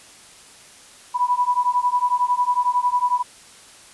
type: beating tone pair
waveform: sine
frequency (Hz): 980 / 991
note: B5 / B5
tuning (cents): -14 / +6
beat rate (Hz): 11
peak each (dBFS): -20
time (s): 1.14-3.23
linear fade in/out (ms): 20
effects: white hiss -46 dBFS RMS until 3.93 s + resampled to 24000 Hz